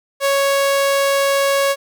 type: tone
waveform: sawtooth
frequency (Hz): 554.4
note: C#5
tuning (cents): 0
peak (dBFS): -10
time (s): 0.2-1.76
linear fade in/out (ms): 50
effects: none